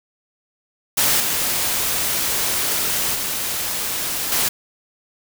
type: noise with level steps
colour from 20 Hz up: white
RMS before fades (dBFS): -17 / -21 / -24 / -19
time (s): 0.97-4.49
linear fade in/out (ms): 10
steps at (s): 1.2 / 3.15 / 4.32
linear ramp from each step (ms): 2
effects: none